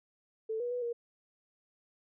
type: tone with pitch steps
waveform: sine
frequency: 441.8 / 484.3 / 492 / 472.3 Hz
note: A4 / B4 / B4 / A#4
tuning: +7 / -34 / -7 / +23 cents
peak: -32 dBFS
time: 0.49-0.93 s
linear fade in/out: 10 ms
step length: 110 ms
effects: none